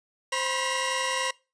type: tone cluster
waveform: sawtooth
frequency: 523 / 980 / 1070 / 1929 / 2802 Hz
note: C5 / B5 / C6 / B6 / F7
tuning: -1 / -14 / +38 / -41 / +5 cents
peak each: -29 dBFS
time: 0.32-1.31 s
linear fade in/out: 5 ms
effects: noise-tail reverb RT60 0.3 s tail -23 dB re dry + resampled to 22050 Hz

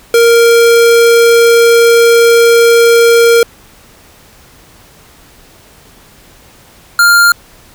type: tone pair in turn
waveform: square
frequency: 466.2 / 1400.3 Hz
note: A#4 / F6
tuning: 0 / +4 cents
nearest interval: octave + perfect fifth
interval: 1904 cents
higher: second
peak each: -4 dBFS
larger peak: neither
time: 0.14-3.43 / 6.99-7.32 s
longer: first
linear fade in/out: 2 ms
effects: pink hiss -41 dBFS RMS until 7.74 s

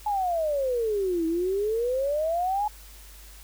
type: exponential two-way sweep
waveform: sine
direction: down then up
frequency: 855 to 320.8 to 855 Hz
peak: -23 dBFS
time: 0.06-2.68 s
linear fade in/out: 5 ms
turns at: 1.26 s
effects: added 50 Hz sine -46 dBFS peak until 3.43 s + white hiss -50 dBFS RMS until 3.43 s

